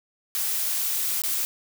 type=noise with dropouts; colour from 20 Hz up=blue; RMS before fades=-26 dBFS; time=0.35-1.45 s; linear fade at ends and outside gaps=0 ms; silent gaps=1.219-1.237 s; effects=none